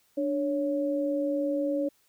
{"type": "tone pair together", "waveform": "sine", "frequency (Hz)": [293.7, 557.2], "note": ["D4", "C#5"], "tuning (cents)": [0, 9], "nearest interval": "major seventh", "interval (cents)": 1109, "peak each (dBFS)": -28, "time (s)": [0.17, 1.89], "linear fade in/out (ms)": 10, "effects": ["white hiss -67 dBFS RMS until 2.08 s"]}